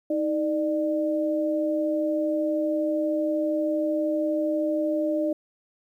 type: tone pair together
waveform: sine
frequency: 314.7 / 598 Hz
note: D#4 / D5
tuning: +20 / +31 cents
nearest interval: major seventh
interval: 1111 cents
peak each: -25 dBFS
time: 0.1-5.33 s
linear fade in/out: 5 ms
effects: 10-bit